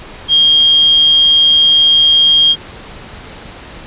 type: tone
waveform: sine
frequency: 3229 Hz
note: G#7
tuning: 49 cents flat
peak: -5 dBFS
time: 0.28-2.56 s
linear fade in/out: 50 ms
effects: pink hiss -32 dBFS RMS until 3.86 s + resampled to 8000 Hz